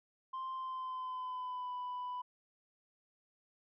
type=tone with pitch glide; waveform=sine; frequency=1046.5 to 992.9 Hz; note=C6 to B5; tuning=0 to +9 cents; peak=-36 dBFS; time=0.33-2.22 s; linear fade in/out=10 ms; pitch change=-91 cents; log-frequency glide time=0.53-1.73 s; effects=tanh soft clip ceiling -37 dBFS